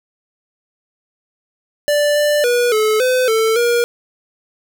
square tone with pitch steps, 587 / 591 / 484.4 / 431.7 / 508 / 444.5 / 475.6 Hz, D5 / D5 / B4 / A4 / B4 / A4 / A#4, -1 / +11 / -34 / -33 / +49 / +18 / +35 cents, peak -13 dBFS, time 1.88-3.84 s, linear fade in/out 0 ms, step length 280 ms, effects 8-bit

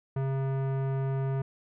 sine tone with tanh clipping, 134.8 Hz, C#3, 48 cents flat, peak -29 dBFS, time 0.16-1.42 s, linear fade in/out 5 ms, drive 18 dB, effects none

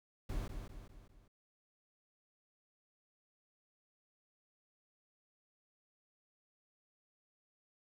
brown noise with echo, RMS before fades -39 dBFS, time 0.29-0.48 s, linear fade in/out 5 ms, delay 200 ms, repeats 4, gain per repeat -6 dB, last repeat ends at 1.28 s, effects none

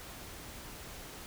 silence, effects pink hiss -47 dBFS RMS until 1.26 s

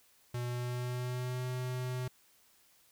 square tone with pitch glide, 121.9 to 126.49 Hz, B2 to B2, -22 to +42 cents, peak -35 dBFS, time 0.34-2.08 s, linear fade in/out 5 ms, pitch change +64 cents, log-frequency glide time 0.44-1.47 s, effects white hiss -66 dBFS RMS until 2.91 s

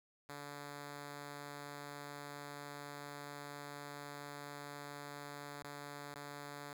5% pulse tone with dropouts, 144.3 Hz, D3, 30 cents flat, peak -35 dBFS, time 0.29-6.73 s, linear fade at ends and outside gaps 2 ms, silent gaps 5.626-5.644 / 6.142-6.158 s, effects none

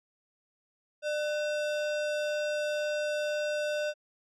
sine tone with sample-and-hold, 599 Hz, D5, 34 cents sharp, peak -28 dBFS, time 1.02-3.94 s, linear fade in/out 50 ms, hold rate 2100 Hz, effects low-pass 6000 Hz 12 dB/octave

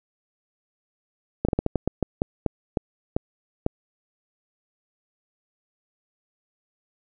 slowing click train, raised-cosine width 2 ms, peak -8 dBFS, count 13, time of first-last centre 1.45-3.664 s, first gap 36 ms, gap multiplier 1.27, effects none

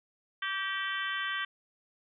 harmonic tone with a mistuned harmonic, 385.4 Hz, G4, 29 cents flat, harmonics 3 / 4 / 5 / 6 / 7 / 8 / 9, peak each -38 / -35 / -37 / -45 / -46 / -39 / -44 dBFS, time 0.42-1.45 s, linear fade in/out 5 ms, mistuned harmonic 4, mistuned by +33 cents, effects none

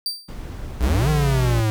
40% pulse tone with exponential decay, 4668 Hz, D8, 11 cents flat, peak -18 dBFS, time 0.06-0.34 s, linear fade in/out 1 ms, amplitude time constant 60 ms
brown noise, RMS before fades -32 dBFS, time 0.28-1.11 s, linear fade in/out 10 ms
square tone with pitch glide, 60.7 to 56.31 Hz, B1 to A1, -29 to +41 cents, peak -22 dBFS, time 0.8-1.61 s, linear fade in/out 5 ms, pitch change -130 cents, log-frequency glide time 0.93-1.31 s
square exponential two-way sweep, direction up then down, 58.27 to 155.56 to 106.5 Hz, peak -18 dBFS, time 0.83-1.7 s, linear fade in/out 0 ms, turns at 1.09 s
effects none

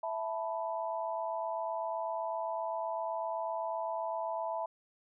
sine chord, E suspended fourth, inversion none, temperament equal, 659.3 / 880 / 987.8 Hz, E5 / A5 / B5, 0 / 0 / 0 cents, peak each -36 / -38 / -39 dBFS, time 0.03-4.66 s, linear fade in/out 5 ms, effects none

